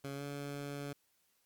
15% pulse tone with pitch glide, 139.2 to 142.54 Hz, C#3 to C#3, +8 to +49 cents, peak -34 dBFS, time 0.04-0.93 s, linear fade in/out 5 ms, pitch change +41 cents, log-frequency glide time 0.14-0.23 s, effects white hiss -75 dBFS RMS until 1.45 s + Opus 48 kbps

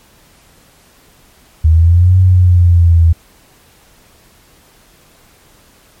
sine exponential two-way sweep, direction up then down, 78 to 93.3 to 81.9 Hz, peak -4 dBFS, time 1.64-3.13 s, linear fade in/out 10 ms, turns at 2.18 s, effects pink hiss -47 dBFS RMS until 6 s + MP3 64 kbps

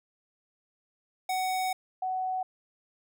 square / sine tone pair in turn, 747 / 747 Hz, F#5 / F#5, +16 / +16 cents, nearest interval unison, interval 0 cents, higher neither, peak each -28 dBFS, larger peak neither, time 1.29-1.73 / 2.02-2.43 s, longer first, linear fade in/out 5 ms, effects none

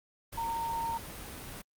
sine tone in noise, 919 Hz, A#5, 25 cents flat, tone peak -31 dBFS, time 0.37-0.98 s, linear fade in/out 10 ms, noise pink, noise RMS -43 dBFS, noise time 0.32-1.62 s, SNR +9 dB, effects Opus 32 kbps

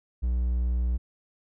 triangle tone, 60.7 Hz, B1, 29 cents flat, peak -21 dBFS, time 0.22-0.98 s, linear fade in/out 20 ms, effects none

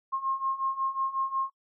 sine beating tone pair, 1068 / 1073.5 Hz, C6 / C6, +35 / +44 cents, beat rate 5.5 Hz, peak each -32 / -29 dBFS, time 0.12-1.5 s, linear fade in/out 20 ms, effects noise-tail reverb RT60 0.1 s tail -22 dB re dry

